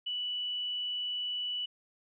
sine tone, 2960 Hz, F#7, in tune, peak -32 dBFS, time 0.06-1.66 s, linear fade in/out 10 ms, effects none

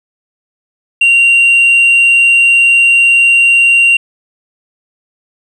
sine tone with tanh clipping, 2762 Hz, F7, 20 cents flat, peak -5 dBFS, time 1.01-3.97 s, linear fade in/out 5 ms, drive 1 dB, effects none

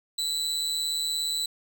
35% pulse tone with amplitude modulation, 3978 Hz, B7, 12 cents sharp, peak -21 dBFS, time 0.18-1.46 s, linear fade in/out 5 ms, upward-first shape sine, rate 157 Hz, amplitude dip 70%, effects none

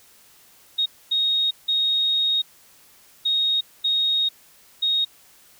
sine tone bursts at uneven times, 3738 Hz, A#7, 4 cents sharp, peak -18 dBFS, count 6, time 0.78-0.86 / 1.11-1.51 / 1.68-2.42 / 3.25-3.61 / 3.84-4.29 / 4.82-5.05 s, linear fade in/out 10 ms, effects white hiss -53 dBFS RMS until 5.59 s

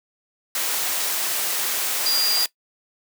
sine tone in noise, 4802 Hz, D8, 38 cents sharp, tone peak -18 dBFS, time 2.06-2.45 s, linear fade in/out 2 ms, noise white, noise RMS -24 dBFS, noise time 0.55-2.46 s, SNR +3 dB, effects noise-tail reverb RT60 0.1 s tail -19 dB re dry + high-pass 400 Hz 12 dB/octave

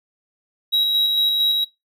triangle tone with tremolo, 3850 Hz, B7, 45 cents flat, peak -13 dBFS, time 0.72-1.65 s, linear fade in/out 20 ms, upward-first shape square, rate 4.4 Hz, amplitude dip 25%, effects noise-tail reverb RT60 0.2 s tail -21 dB re dry

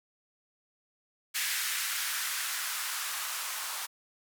violet noise with band-pass filter sweep, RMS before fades -34 dBFS, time 1.34-3.87 s, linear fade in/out 20 ms, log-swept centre 1800 to 990 Hz, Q 1.8, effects none

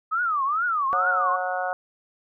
sine tone with vibrato, 1244.5 Hz, D#6, in tune, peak -21 dBFS, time 0.11-1.37 s, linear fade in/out 20 ms, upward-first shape triangle, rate 2.3 Hz, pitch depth 300 cents each way
harmonic tone, 182.7 Hz, F#3, 22 cents flat, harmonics 3 / 4 / 5 / 6 / 7 / 8, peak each -31 / -27 / -37 / -37 / -35 / -31 dBFS, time 0.93-1.73 s, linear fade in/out 0 ms
effects none

